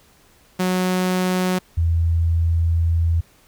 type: tone pair in turn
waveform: sawtooth / sine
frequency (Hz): 183.6 / 83.26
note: F#3 / E2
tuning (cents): -13 / +18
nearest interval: octave + major second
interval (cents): 1369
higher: first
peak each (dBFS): -14 / -15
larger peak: first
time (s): 0.59-1.59 / 1.77-3.21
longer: second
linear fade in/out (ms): 10
effects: pink hiss -54 dBFS RMS until 3.47 s